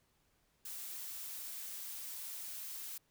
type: noise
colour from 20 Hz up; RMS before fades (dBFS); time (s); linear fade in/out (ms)
blue; -45; 0.65-2.98; 5
effects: pink hiss -75 dBFS RMS until 3.1 s